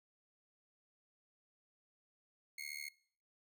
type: tone with amplitude modulation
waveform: sawtooth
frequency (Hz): 2160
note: C#7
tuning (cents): -45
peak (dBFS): -36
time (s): 2.58-2.89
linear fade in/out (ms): 5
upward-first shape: sine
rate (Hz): 73.9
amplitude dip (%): 100
effects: noise-tail reverb RT60 0.5 s tail -21 dB re dry